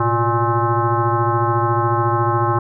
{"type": "tone with frequency modulation", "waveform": "sine", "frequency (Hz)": 588, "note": "D5", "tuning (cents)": 2, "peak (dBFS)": -14, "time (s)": [0, 2.59], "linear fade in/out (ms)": 5, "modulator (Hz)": 238, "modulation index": 2.8, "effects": []}